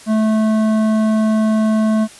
triangle tone with hard clipping, 217.8 Hz, A3, 17 cents flat, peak -14 dBFS, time 0.06-2.08 s, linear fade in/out 50 ms, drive 15 dB, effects white hiss -40 dBFS RMS until 2.19 s + resampled to 24000 Hz

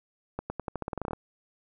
accelerating click train, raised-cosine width 1 ms, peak -18 dBFS, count 14, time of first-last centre 0.39-1.133 s, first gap 110 ms, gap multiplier 0.88, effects none

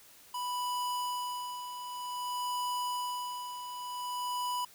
square tone with tremolo, 987.8 Hz, B5, in tune, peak -32 dBFS, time 0.34-4.65 s, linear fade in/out 5 ms, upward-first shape sine, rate 0.53 Hz, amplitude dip 60%, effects white hiss -57 dBFS RMS until 4.74 s

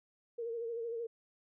sine tone with vibrato, 463.3 Hz, A#4, 11 cents flat, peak -36 dBFS, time 0.38-1.07 s, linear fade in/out 10 ms, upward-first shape sine, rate 13 Hz, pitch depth 47 cents each way, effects none

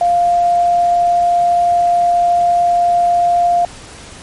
sine tone, 698.5 Hz, F5, in tune, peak -9 dBFS, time 0.01-3.65 s, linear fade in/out 2 ms, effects pink hiss -35 dBFS RMS until 4.22 s + MP3 48 kbps

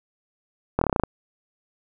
slowing click train, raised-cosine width 1 ms, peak -6 dBFS, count 9, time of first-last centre 0.79-1.036 s, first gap 24 ms, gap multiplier 1.07, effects none

